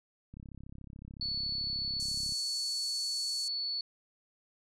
click train, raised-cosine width 5 ms, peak -35 dBFS, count 68, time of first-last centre 0.34-2.322 s, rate 33.8 Hz
sine tone, 4435 Hz, C#8, in tune, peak -32 dBFS, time 1.21-3.81 s, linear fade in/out 2 ms
white band-pass noise, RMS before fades -43 dBFS, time 2-3.48 s, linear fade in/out 0 ms, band 5400 to 9700 Hz, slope 48 dB/octave
effects none

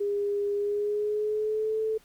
sine tone with pitch glide, 406.7 to 438.4 Hz, G#4 to A4, -36 to -6 cents, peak -25 dBFS, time 0-1.98 s, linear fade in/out 10 ms, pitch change +130 cents, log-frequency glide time 0.54-1.8 s, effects pink hiss -60 dBFS RMS until 2.04 s

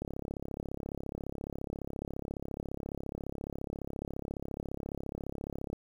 click train, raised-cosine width 2 ms, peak -24 dBFS, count 198, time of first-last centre 0.02-5.73 s, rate 34.5 Hz, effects 9-bit

